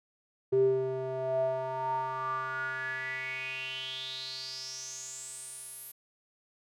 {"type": "tone with band-pass filter sweep", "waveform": "square", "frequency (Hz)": 130.8, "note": "C3", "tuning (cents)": 0, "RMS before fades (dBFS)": -34, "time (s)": [0.52, 5.92], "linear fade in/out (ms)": 10, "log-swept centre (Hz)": [370, 12000], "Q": 8.4, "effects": []}